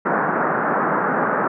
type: band-pass noise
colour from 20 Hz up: white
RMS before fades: -20 dBFS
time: 0.05-1.48 s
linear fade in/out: 10 ms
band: 150 to 1600 Hz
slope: 48 dB/octave
effects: none